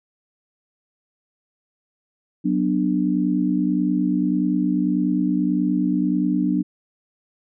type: chord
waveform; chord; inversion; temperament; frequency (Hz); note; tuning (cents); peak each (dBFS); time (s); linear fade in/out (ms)
sine; B minor; second; just; 185.21 / 246.9 / 296.3; F#3 / B3 / D4; +2 / 0 / +15; -22 / -23 / -21; 2.44-6.63; 20
effects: none